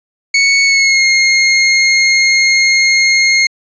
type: tone with pitch glide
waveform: sawtooth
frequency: 2217 to 2139 Hz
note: C#7 to C7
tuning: 0 to +38 cents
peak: -4 dBFS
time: 0.34-3.47 s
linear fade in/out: 5 ms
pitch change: -62 cents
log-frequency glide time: 0.64-1.05 s
effects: resampled to 16000 Hz